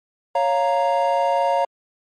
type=chord; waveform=triangle; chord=Bb minor; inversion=first; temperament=equal; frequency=554.4 / 698.5 / 932.3 Hz; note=Db5 / F5 / Bb5; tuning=0 / 0 / 0 cents; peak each=-19 dBFS; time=0.35-1.65 s; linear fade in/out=5 ms; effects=MP3 48 kbps